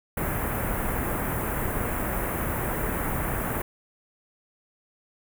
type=band-stop noise; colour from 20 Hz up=pink; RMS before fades=-28 dBFS; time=0.17-3.62 s; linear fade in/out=5 ms; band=2000 to 11000 Hz; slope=24 dB/octave; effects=none